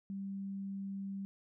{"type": "tone", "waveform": "sine", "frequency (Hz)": 196, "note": "G3", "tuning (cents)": 0, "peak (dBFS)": -38, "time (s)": [0.1, 1.25], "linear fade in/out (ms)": 0, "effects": []}